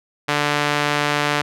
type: tone with band-pass filter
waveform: sawtooth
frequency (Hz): 146.83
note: D3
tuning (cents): 0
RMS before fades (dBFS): -20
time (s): 0.28-1.42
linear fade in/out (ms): 10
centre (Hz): 2000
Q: 0.65
effects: none